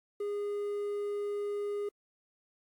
triangle tone with quantisation, 410 Hz, G#4, 22 cents flat, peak -30 dBFS, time 0.2-1.89 s, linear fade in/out 5 ms, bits 10, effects AAC 64 kbps

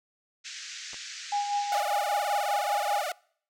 white band-pass noise, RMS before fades -41 dBFS, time 0.44-1.82 s, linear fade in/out 20 ms, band 1500 to 6900 Hz, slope 48 dB/octave
clicks, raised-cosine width 0.5 ms, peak -31 dBFS, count 2, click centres 0.933 / 0.943 s
sine tone with tremolo, 817 Hz, G#5, 29 cents flat, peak -24 dBFS, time 1.32-3.02 s, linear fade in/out 5 ms, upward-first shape sine, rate 5.1 Hz, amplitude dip 55%
sawtooth tone with vibrato, 659.3 Hz, E5, in tune, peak -26 dBFS, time 1.72-3.12 s, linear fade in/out 2 ms, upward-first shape sine, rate 19 Hz, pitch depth 220 cents each way
effects noise-tail reverb RT60 0.6 s tail -25 dB re dry

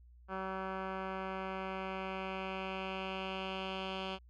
10% pulse tone with low-pass filter sweep, 190 Hz, F#3, 46 cents sharp, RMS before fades -40 dBFS, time 0.28-4.19 s, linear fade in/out 50 ms, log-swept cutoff 1600 to 3300 Hz, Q 2.8, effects added 60 Hz sine -56 dBFS peak until 4.29 s

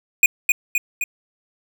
square tone with echo, 2465 Hz, D#7, 17 cents flat, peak -9 dBFS, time 0.23-0.26 s, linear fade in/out 2 ms, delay 260 ms, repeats 3, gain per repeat -4 dB, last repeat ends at 1.04 s, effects none

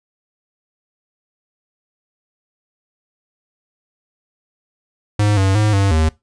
square tone with pitch steps, 104.2 / 96.5 / 106.4 / 98.4 / 79 Hz, G#2 / G2 / G#2 / G2 / D#2, +6 / -27 / +42 / +7 / +27 cents, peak -13 dBFS, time 5.19-6.09 s, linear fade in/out 5 ms, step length 180 ms, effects noise-tail reverb RT60 0.2 s tail -21 dB re dry + resampled to 22050 Hz

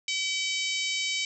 harmonic tone, 764 Hz, G5, 45 cents flat, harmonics 3 / 4 / 5 / 6 / 7 / 8 / 9 / 10, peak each -31 / -33 / -35 / -37 / -38 / -39 / -40 / -41 dBFS, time 0.08-1.25 s, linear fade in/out 2 ms, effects none

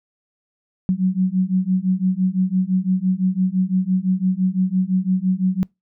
sine beating tone pair, 183 / 188.9 Hz, F#3 / F#3, -19 / +36 cents, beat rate 5.9 Hz, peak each -19 dBFS, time 0.89-5.63 s, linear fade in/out 0 ms, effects noise-tail reverb RT60 0.2 s tail -26 dB re dry

